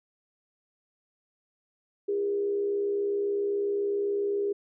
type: tone with frequency modulation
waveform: sine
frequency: 404.4 Hz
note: G#4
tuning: 46 cents flat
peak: -25 dBFS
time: 2.08-4.53 s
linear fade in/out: 10 ms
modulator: 67.4 Hz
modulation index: 0.4
effects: none